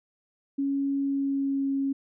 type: tone with pitch glide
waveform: sine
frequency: 277.2 to 273.9 Hz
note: C#4 to C#4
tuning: 0 to -21 cents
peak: -24 dBFS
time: 0.58-1.93 s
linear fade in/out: 10 ms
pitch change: -21 cents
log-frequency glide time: 1-1.7 s
effects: none